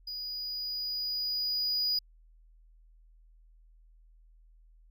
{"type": "tone with level ramp", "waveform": "triangle", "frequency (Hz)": 4920, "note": "D#8", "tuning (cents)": -20, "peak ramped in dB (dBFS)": [-35, -25], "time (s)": [0.07, 1.99], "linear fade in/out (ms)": 5, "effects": ["added 40 Hz sine -56 dBFS peak until 4.9 s"]}